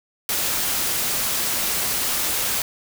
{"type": "noise", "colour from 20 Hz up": "white", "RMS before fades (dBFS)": -23, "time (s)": [0.29, 2.62], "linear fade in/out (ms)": 2, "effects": []}